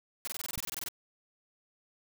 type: noise bursts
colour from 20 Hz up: white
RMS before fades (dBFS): -37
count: 14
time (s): 0.25-0.885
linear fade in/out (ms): 0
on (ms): 24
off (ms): 23
type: click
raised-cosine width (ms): 5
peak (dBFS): -28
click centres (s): 0.578
effects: none